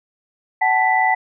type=tone cluster; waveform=sine; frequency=753 / 872 / 1983 Hz; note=F#5 / A5 / B6; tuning=+30 / -16 / +7 cents; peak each=-18 dBFS; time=0.61-1.15 s; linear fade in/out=10 ms; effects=none